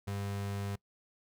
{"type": "tone", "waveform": "35% pulse", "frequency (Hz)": 100, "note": "G2", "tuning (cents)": 35, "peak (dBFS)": -33, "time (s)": [0.07, 0.76], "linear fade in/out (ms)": 10, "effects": ["noise-tail reverb RT60 0.1 s tail -23 dB re dry"]}